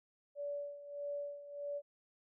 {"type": "tone with tremolo", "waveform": "sine", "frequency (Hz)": 575, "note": "D5", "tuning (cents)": -37, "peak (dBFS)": -37, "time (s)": [0.35, 1.82], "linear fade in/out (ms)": 50, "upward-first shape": "sine", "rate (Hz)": 1.6, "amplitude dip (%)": 75, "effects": []}